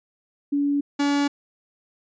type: tone pair in turn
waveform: sine / 45% pulse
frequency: 285.3 / 285.3 Hz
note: C#4 / C#4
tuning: +50 / +50 cents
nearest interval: unison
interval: 0 cents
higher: neither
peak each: -19 dBFS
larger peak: neither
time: 0.52-0.81 / 0.99-1.28 s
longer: neither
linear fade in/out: 10 ms
effects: resampled to 16000 Hz